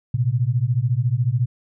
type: beating tone pair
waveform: sine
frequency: 115.3 / 129.3 Hz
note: A#2 / C3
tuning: -19 / -20 cents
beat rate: 14 Hz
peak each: -20 dBFS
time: 0.14-1.46 s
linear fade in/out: 5 ms
effects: none